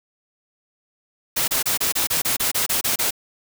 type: noise bursts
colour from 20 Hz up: white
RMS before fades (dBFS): -21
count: 12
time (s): 1.36-3.108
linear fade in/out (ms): 10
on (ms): 120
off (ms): 28
effects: none